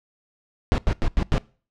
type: noise bursts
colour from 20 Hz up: brown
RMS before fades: -19 dBFS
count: 5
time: 0.72-1.38 s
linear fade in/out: 0 ms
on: 60 ms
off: 90 ms
effects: noise-tail reverb RT60 0.4 s tail -23 dB re dry + low-pass 5000 Hz 12 dB/octave